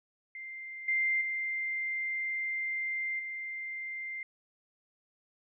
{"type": "tone with level steps", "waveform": "sine", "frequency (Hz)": 2093, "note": "C7", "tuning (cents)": 0, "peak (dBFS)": [-40, -26, -31, -36], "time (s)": [0.35, 4.23], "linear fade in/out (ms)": 2, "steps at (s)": [0.88, 1.21, 3.19], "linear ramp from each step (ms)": 5, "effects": []}